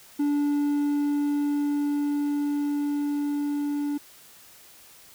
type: tone with level ramp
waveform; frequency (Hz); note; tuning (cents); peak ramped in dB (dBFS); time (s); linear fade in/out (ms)
triangle; 290; D4; -22; -19 to -23; 0.19-3.98; 10
effects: white hiss -51 dBFS RMS until 5.14 s